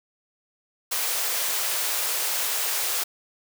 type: high-pass noise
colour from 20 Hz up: white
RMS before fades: -26 dBFS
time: 0.91-3.04 s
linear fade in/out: 10 ms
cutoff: 430 Hz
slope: 24 dB/octave
effects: none